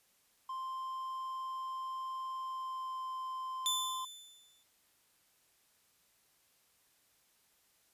triangle tone with pitch glide, 1046.5 to 1039.3 Hz, C6 to C6, 0 to -12 cents, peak -36 dBFS, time 0.49-4.05 s, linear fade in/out 5 ms, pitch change -12 cents, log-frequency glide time 2.36-3.08 s
sawtooth tone with exponential decay, 3520 Hz, A7, in tune, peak -26 dBFS, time 3.66-4.63 s, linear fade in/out 0 ms, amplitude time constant 210 ms
effects white hiss -71 dBFS RMS until 7.93 s + resampled to 32000 Hz

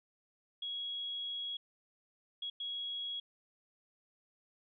sine tone bursts at uneven times, 3322 Hz, G#7, in tune, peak -37 dBFS, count 3, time 0.62-1.57 / 2.42-2.5 / 2.6-3.2 s, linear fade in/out 5 ms, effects none

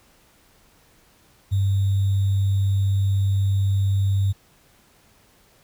sine tone with sample-and-hold, 98 Hz, G2, in tune, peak -17 dBFS, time 1.51-4.33 s, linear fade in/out 20 ms, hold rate 3675 Hz, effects pink hiss -57 dBFS RMS until 5.63 s

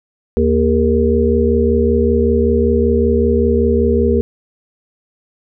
harmonic tone with a mistuned harmonic, 77.78 Hz, D#2, in tune, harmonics 1 / 3 / 5 / 6, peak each -16 / -16 / -16 / -16 dBFS, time 0.37-4.21 s, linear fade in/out 0 ms, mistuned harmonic 5, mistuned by +55 cents, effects none

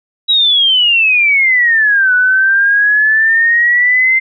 sine exponential two-way sweep, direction down then up, 3889 to 1478 to 2089 Hz, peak -7 dBFS, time 0.28-4.2 s, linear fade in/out 20 ms, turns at 2.14 s, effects none

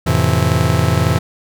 45% pulse chord, F major seventh, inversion none, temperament just, 87.31 / 109.13 / 130.96 / 163.7 Hz, F2 / A2 / C3 / E3, 0 / -14 / +2 / -12 cents, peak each -18 dBFS, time 0.06-1.19 s, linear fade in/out 10 ms, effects none

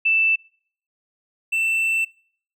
sine / triangle tone pair in turn, 2651 / 2671 Hz, E7 / E7, +9 / +22 cents, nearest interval unison, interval 13 cents, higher second, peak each -15 / -17 dBFS, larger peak first, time 0.05-0.36 / 1.52-2.05 s, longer second, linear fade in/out 10 ms, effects noise-tail reverb RT60 0.6 s tail -26 dB re dry

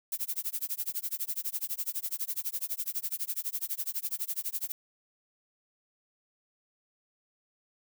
violet noise with tremolo, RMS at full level -31 dBFS, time 0.12-4.72 s, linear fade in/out 2 ms, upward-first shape sine, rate 12 Hz, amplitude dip 100%, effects none

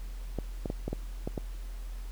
clicks, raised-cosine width 2 ms, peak -19 dBFS, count 7, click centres 0.387 / 0.658 / 0.701 / 0.88 / 0.93 / 1.275 / 1.378 s, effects added 42 Hz sine -36 dBFS peak until 2.11 s + pink hiss -55 dBFS RMS until 2.11 s

